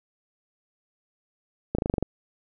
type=slowing click train; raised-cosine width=2 ms; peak=-11 dBFS; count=8; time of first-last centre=1.75-2.026 s; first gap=35 ms; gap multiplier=1.04; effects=none